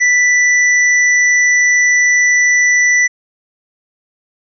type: tone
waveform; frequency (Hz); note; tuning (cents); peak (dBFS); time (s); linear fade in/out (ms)
square; 1975.5; B6; 0; -9; 0-3.08; 20
effects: resampled to 16000 Hz